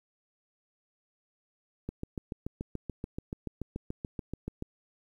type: click train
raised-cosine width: 3 ms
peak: -22 dBFS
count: 20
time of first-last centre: 1.89-4.624 s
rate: 6.95 Hz
effects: 10-bit